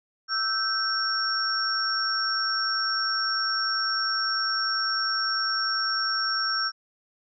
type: tone cluster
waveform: sine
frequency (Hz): 1325 / 1548 / 5510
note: E6 / G6 / F8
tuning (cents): +9 / -22 / -24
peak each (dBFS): -29 / -30 / -26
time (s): 0.28-6.72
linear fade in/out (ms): 50
effects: none